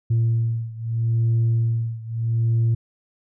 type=beating tone pair; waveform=sine; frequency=114.6 / 115.38 Hz; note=A#2 / A#2; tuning=-29 / -17 cents; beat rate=0.78 Hz; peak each=-19 / -21 dBFS; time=0.1-2.75 s; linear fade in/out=10 ms; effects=tanh soft clip ceiling -14 dBFS